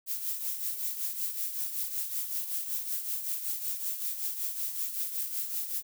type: noise with tremolo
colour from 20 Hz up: violet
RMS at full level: -31 dBFS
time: 0.06-5.83 s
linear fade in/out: 50 ms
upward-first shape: triangle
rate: 5.3 Hz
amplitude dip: 65%
effects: none